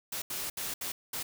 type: noise bursts at uneven times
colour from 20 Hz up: white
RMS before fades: -36 dBFS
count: 5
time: 0.12-0.22 / 0.3-0.5 / 0.57-0.74 / 0.81-0.92 / 1.13-1.23 s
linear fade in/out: 5 ms
effects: none